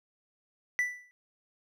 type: tone with exponential decay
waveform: triangle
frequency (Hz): 1975.5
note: B6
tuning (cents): 0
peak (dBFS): -21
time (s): 0.79-1.11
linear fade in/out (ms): 0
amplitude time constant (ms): 69
effects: none